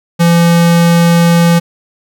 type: tone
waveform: square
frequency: 170 Hz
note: F3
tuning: 46 cents flat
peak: -6 dBFS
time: 0.19-1.6 s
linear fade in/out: 20 ms
effects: none